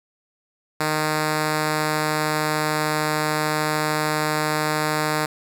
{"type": "tone with pitch glide", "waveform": "5% pulse", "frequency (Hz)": [154.1, 153.21], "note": ["D#3", "D#3"], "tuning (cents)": [-16, -26], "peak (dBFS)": -9, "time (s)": [0.8, 5.26], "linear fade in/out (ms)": 5, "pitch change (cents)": -10, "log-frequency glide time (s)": [1.08, 2.83], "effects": []}